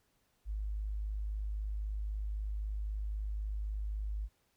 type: tone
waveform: sine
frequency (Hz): 51.91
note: G#1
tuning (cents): 0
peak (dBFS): -34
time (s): 0.45-4.29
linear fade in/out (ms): 50
effects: pink hiss -75 dBFS RMS until 4.56 s